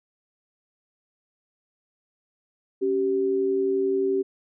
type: tone pair together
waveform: sine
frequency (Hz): 275.5 / 386.9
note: C#4 / G4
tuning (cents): -11 / -23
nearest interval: tritone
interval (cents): 588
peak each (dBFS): -29 / -21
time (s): 2.81-4.23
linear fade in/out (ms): 20
effects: none